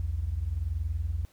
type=tone pair together; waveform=sine; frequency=63.2 / 84.07 Hz; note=B1 / E2; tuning=+41 / +35 cents; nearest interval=perfect fourth; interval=494 cents; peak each=-31 / -29 dBFS; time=0-1.25 s; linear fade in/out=0 ms; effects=tanh soft clip ceiling -21 dBFS + pink hiss -63 dBFS RMS until 1.32 s